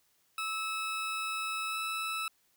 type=tone with pitch glide; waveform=20% pulse; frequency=1300 to 1308.3 Hz; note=E6 to E6; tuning=-24 to -13 cents; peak=-28 dBFS; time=0.38-2.28 s; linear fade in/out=2 ms; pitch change=+11 cents; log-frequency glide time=1.69-1.77 s; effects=white hiss -71 dBFS RMS until 2.56 s